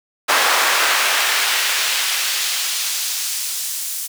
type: noise with high-pass filter sweep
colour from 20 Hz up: brown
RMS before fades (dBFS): -19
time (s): 0.28-4.08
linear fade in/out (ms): 20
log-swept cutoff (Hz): 1000 to 8600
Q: 0.77
effects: high-pass 400 Hz 12 dB/octave